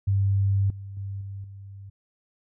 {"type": "tone with level steps", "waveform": "sine", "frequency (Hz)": 98.5, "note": "G2", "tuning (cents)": 9, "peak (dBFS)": [-19, -35, -30, -33, -39], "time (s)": [0.07, 1.9], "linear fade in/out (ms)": 10, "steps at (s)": [0.7, 0.97, 1.21, 1.44], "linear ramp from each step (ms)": 2, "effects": []}